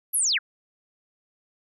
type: linear sweep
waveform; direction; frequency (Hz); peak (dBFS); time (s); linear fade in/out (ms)
sine; down; 12000 to 1241; -20; 0.13-0.39; 20
effects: none